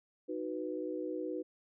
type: chord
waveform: sine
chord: B major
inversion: first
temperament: equal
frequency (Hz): 311.1 / 370 / 493.9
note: D#4 / F#4 / B4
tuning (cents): 0 / 0 / 0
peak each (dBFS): -39 / -40 / -40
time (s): 0.28-1.43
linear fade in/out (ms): 20
effects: none